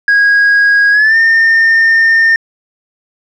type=tone with pitch glide; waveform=sine; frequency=1645 to 1814.7 Hz; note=G#6 to A#6; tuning=-17 to -47 cents; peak=-3 dBFS; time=0.08-2.36 s; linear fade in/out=2 ms; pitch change=+170 cents; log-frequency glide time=0.91-1.17 s; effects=tanh soft clip ceiling -4 dBFS